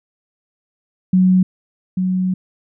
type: tone pair in turn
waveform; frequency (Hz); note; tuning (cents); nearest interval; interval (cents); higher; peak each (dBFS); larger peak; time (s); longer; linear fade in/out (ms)
sine; 185 / 185; F#3 / F#3; 0 / 0; unison; 0; neither; -9 / -15; first; 1.13-1.43 / 1.97-2.34; second; 5
effects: none